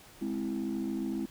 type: chord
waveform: sine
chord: Ab augmented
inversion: none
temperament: equal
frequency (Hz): 207.7 / 261.6 / 329.6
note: Ab3 / C4 / E4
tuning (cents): 0 / 0 / 0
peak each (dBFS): -34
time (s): 0.21-1.26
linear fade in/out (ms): 10
effects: tanh soft clip ceiling -26 dBFS + pink hiss -54 dBFS RMS until 1.3 s